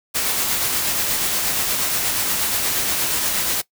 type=noise with tremolo; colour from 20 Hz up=white; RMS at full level=-20 dBFS; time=0.14-3.62 s; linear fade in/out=20 ms; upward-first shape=sine; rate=8.4 Hz; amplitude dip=25%; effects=noise-tail reverb RT60 0.1 s tail -20 dB re dry